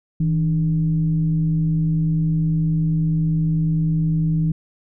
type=tone with frequency modulation; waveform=sine; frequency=160.3 Hz; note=E3; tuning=48 cents flat; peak=-16 dBFS; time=0.2-4.52 s; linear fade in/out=5 ms; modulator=135 Hz; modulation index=0.38; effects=none